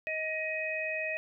harmonic tone, 629 Hz, D#5, 19 cents sharp, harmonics 1 / 3 / 4, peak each -36 / -37 / -34 dBFS, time 0.07-1.17 s, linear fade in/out 0 ms, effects none

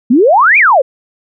sine exponential two-way sweep, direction up then down, 220.5 to 2508 to 488.3 Hz, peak -4 dBFS, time 0.1-0.82 s, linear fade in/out 10 ms, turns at 0.58 s, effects none

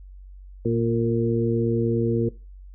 harmonic tone with a mistuned harmonic, 116.54 Hz, A#2, in tune, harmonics 1 / 2 / 3 / 4, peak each -25 / -25 / -25 / -25 dBFS, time 0.65-2.29 s, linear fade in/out 5 ms, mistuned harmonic 4, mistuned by -22 cents, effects noise-tail reverb RT60 0.3 s tail -19 dB re dry + added 47 Hz sine -40 dBFS peak until 2.74 s

